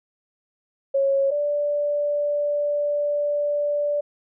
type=tone pair in turn; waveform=sine; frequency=549 / 584.3 Hz; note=C#5 / D5; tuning=-17 / -9 cents; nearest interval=minor second; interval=108 cents; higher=second; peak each=-17 / -20 dBFS; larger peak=first; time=0.94-1.31 / 1.31-4.01 s; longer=second; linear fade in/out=10 ms; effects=none